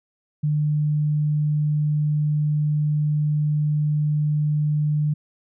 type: tone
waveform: sine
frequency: 150 Hz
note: D3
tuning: 37 cents sharp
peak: -18 dBFS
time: 0.43-5.14 s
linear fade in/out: 10 ms
effects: none